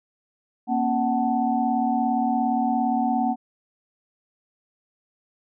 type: tone cluster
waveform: sine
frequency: 235.2 / 272.5 / 747 / 879 Hz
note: A#3 / C#4 / F#5 / A5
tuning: +16 / -29 / +16 / -2 cents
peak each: -24 / -27 / -23 / -32 dBFS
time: 0.67-3.36 s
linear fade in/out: 50 ms
effects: none